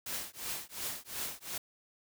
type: noise with tremolo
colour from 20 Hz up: white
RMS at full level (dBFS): -36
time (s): 0.06-1.58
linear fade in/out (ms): 5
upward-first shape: triangle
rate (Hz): 2.8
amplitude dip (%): 100
effects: none